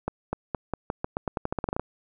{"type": "accelerating click train", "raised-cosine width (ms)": 1, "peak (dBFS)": -13, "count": 17, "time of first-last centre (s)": [0.08, 1.796], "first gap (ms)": 250, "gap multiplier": 0.87, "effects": []}